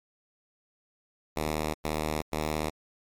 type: tone bursts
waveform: 5% pulse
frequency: 77.1 Hz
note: D#2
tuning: 15 cents flat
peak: -17 dBFS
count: 3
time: 1.36-2.7 s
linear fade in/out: 10 ms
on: 380 ms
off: 100 ms
effects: MP3 96 kbps